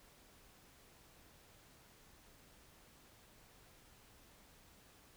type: silence
effects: pink hiss -64 dBFS RMS until 5.16 s